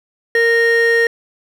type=tone pair together; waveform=triangle; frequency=463.8 / 1855 Hz; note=A#4 / A#6; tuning=-9 / -9 cents; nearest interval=2 octaves; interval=2400 cents; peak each=-10 dBFS; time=0.35-1.07 s; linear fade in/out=2 ms; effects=tanh soft clip ceiling -6 dBFS